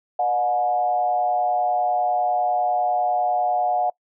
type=tone with frequency modulation; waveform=sine; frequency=725 Hz; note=F#5; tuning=35 cents flat; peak=-18 dBFS; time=0.19-3.9 s; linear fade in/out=5 ms; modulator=120 Hz; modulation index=0.68; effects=noise-tail reverb RT60 0.1 s tail -24 dB re dry